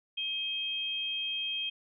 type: tone pair together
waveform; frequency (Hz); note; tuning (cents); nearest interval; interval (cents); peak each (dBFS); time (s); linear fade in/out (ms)
sine; 2544 / 3205; D#7 / G7; +38 / +38; major third; 400; -38 / -32; 0.17-1.7; 10
effects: none